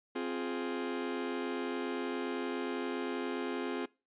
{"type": "chord", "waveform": "40% pulse", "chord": "F minor", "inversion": "second", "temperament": "just", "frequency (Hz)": [261.9, 349.2, 419.1], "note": ["C4", "F4", "Ab4"], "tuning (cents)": [2, 0, 16], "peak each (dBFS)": [-37, -38, -38], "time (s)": [0.15, 3.86], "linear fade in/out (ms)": 10, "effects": ["noise-tail reverb RT60 0.3 s tail -23 dB re dry", "resampled to 8000 Hz"]}